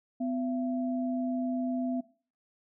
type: tone pair together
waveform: sine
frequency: 252.8 / 674.9 Hz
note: B3 / E5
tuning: +41 / +41 cents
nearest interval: octave + perfect fourth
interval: 1700 cents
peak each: -29 / -37 dBFS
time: 0.2-2.01 s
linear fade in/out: 10 ms
effects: noise-tail reverb RT60 0.4 s tail -18 dB re dry